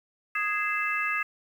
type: harmonic tone with a mistuned harmonic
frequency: 415.3 Hz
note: G#4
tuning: in tune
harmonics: 3 / 4 / 5 / 6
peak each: -31 / -31 / -31 / -31 dBFS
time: 0.35-1.23 s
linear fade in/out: 5 ms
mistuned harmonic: 6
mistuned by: +100 cents
effects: 9-bit